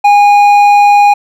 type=tone with hard clipping; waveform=sine; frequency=819 Hz; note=G#5; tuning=24 cents flat; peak=-4 dBFS; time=0.04-1.14 s; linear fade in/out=10 ms; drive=6 dB; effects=none